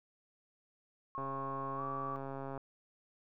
sine tone with pitch glide, 1088 to 1148 Hz, C#6 to D6, -33 to -40 cents, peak -38 dBFS, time 1.15-2.16 s, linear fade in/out 0 ms, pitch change +93 cents, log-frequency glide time 1.76-1.82 s
click train, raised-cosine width 1 ms, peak -29 dBFS, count 191, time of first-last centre 1.18-2.577 s, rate 136 Hz
effects none

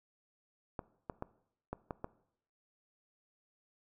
clicks, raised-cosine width 1 ms, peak -24 dBFS, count 6, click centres 0.792 / 1.098 / 1.224 / 1.73 / 1.908 / 2.044 s, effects noise-tail reverb RT60 0.7 s tail -19 dB re dry

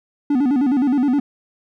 triangle tone with vibrato, 268.1 Hz, C4, 42 cents sharp, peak -12 dBFS, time 0.3-1.2 s, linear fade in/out 5 ms, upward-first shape square, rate 9.6 Hz, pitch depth 130 cents each way, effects none

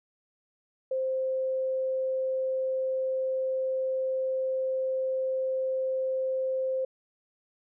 sine tone, 523.3 Hz, C5, in tune, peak -26 dBFS, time 0.91-6.85 s, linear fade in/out 5 ms, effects none

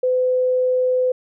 sine tone, 507 Hz, B4, 45 cents sharp, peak -15 dBFS, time 0.03-1.12 s, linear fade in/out 5 ms, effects none

